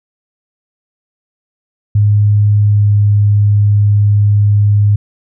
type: tone with pitch glide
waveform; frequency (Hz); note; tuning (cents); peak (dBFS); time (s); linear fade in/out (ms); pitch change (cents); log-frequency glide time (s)
sine; 103.83 to 103.11; G#2 to G#2; 0 to -12; -6; 1.95-4.96; 5; -12; 2.66-2.87
effects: none